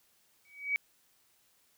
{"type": "tone with exponential growth", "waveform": "sine", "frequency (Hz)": 2269, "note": "C#7", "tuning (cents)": 40, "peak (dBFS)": -24, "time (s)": [0.45, 0.76], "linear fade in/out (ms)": 0, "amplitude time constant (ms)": 67, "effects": ["white hiss -69 dBFS RMS until 1.77 s"]}